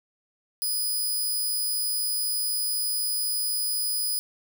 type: tone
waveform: 5% pulse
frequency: 4978 Hz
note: D#8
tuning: in tune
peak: -18 dBFS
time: 0.62-4.19 s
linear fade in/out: 0 ms
effects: none